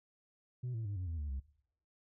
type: tone with pitch steps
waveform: sine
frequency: 124.7 / 112.39 / 101.29 / 91.29 / 82.27 / 74.15 / 66.83 Hz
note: B2 / A2 / G#2 / F#2 / E2 / D2 / C2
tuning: +17 / +37 / -43 / -23 / -3 / +17 / +37 cents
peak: -34 dBFS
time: 0.63-1.4 s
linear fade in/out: 10 ms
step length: 110 ms
effects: noise-tail reverb RT60 0.7 s tail -19 dB re dry + tanh soft clip ceiling -35 dBFS